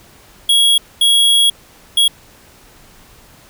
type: tone bursts at uneven times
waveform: square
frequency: 3320 Hz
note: G#7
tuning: 1 cent flat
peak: -9 dBFS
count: 3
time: 0.49-0.78 / 1.01-1.5 / 1.97-2.08 s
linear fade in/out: 5 ms
effects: pink hiss -45 dBFS RMS until 3.49 s